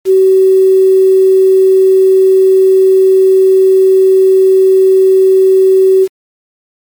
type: tone with quantisation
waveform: sine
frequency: 380 Hz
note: F#4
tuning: 46 cents sharp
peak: -3 dBFS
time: 0.05-6.08 s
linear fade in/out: 50 ms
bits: 5
effects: MP3 96 kbps